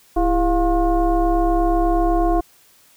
sine tone with frequency modulation, 334.9 Hz, E4, 27 cents sharp, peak -14 dBFS, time 0.16-2.41 s, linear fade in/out 10 ms, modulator 369 Hz, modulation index 1.3, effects white hiss -53 dBFS RMS until 2.96 s

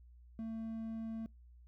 triangle tone, 224.1 Hz, A3, 32 cents sharp, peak -37 dBFS, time 0.39-1.26 s, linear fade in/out 0 ms, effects noise-tail reverb RT60 0.2 s tail -26 dB re dry + added 60 Hz sine -56 dBFS peak until 1.67 s

